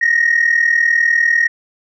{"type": "tone pair together", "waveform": "sine", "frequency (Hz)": [1851, 1891], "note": ["A#6", "A#6"], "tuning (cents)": [-13, 24], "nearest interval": "unison", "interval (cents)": 37, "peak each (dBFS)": -12, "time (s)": [0.01, 1.48], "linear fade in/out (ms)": 10, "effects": ["tanh soft clip ceiling -6 dBFS"]}